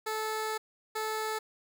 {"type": "tone pair in turn", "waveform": "15% pulse", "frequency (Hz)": [435.5, 435.5], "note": ["A4", "A4"], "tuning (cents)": [-18, -18], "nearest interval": "unison", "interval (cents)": 0, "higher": "neither", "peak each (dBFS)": -25, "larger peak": "neither", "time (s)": [[0.06, 0.58], [0.95, 1.39]], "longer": "first", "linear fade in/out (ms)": 10, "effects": []}